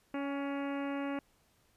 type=harmonic tone with a mistuned harmonic; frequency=280.3 Hz; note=C#4; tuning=19 cents sharp; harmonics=1 / 2 / 3 / 4 / 5 / 6 / 7 / 8 / 9 / 10; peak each=-35 / -41 / -45 / -47 / -49 / -51 / -52 / -53 / -54 / -55 dBFS; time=0.14-1.19 s; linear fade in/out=2 ms; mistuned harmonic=3; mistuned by=-19 cents; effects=pink hiss -70 dBFS RMS until 1.76 s + resampled to 32000 Hz